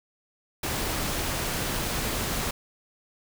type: noise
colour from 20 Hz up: pink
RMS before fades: -29 dBFS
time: 0.63-2.51 s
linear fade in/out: 5 ms
effects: none